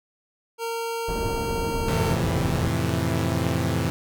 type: tone with pitch glide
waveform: 25% pulse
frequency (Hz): 460.3 to 453.4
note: A#4 to A#4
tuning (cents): -22 to -48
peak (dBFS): -23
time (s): 0.58-2.17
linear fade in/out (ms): 50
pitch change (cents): -26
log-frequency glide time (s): 1.8-2.01
type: low-pass noise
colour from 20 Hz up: pink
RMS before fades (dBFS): -29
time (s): 1.08-2.69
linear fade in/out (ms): 10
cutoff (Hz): 580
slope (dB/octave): 12
type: chord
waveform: sawtooth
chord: F major seventh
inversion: none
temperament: equal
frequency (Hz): 87.31 / 110 / 130.81 / 164.81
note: F2 / A2 / C3 / E3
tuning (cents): 0 / 0 / 0 / 0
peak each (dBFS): -24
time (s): 1.88-3.9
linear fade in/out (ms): 0
effects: none